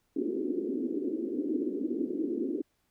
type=band-pass noise; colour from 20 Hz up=pink; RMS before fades=-32 dBFS; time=0.16-2.62 s; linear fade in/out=5 ms; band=260 to 390 Hz; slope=48 dB/octave; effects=pink hiss -75 dBFS RMS until 2.9 s